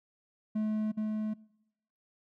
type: tone with echo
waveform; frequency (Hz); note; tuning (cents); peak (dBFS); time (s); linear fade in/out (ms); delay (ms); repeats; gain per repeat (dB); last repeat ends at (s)
triangle; 215.1; A3; -39; -26; 0.55-0.92; 10; 420; 1; -2; 1.34
effects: noise-tail reverb RT60 0.9 s tail -24 dB re dry